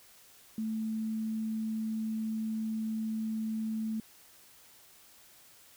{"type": "tone", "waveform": "sine", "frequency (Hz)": 220, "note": "A3", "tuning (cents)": 0, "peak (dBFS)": -31, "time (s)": [0.58, 4], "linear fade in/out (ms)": 2, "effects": ["white hiss -58 dBFS RMS until 5.76 s"]}